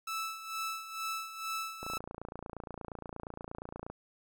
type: tone with tremolo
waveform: sawtooth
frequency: 1314 Hz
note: E6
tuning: 6 cents flat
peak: -30 dBFS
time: 0.07-1.98 s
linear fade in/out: 5 ms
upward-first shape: sine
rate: 2.2 Hz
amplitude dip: 70%
type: click train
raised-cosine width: 1 ms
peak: -27 dBFS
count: 60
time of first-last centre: 1.83-3.9 s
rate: 28.5 Hz
effects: none